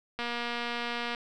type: click train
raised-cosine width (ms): 0.3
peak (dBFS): -18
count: 229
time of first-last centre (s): 0.19-1.148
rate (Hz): 238
effects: none